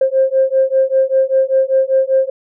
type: beating tone pair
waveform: sine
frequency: 528 / 533.1 Hz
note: C5 / C5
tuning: +16 / +32 cents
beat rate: 5.1 Hz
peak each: -13 dBFS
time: 0.01-2.3 s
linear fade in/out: 5 ms
effects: tanh soft clip ceiling -3 dBFS